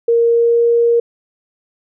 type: tone with pitch glide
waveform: sine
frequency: 466.2 to 469.2 Hz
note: A#4 to A#4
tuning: 0 to +11 cents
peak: -9 dBFS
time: 0.08-1 s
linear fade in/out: 5 ms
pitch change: +11 cents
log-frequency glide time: 0.25-0.63 s
effects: none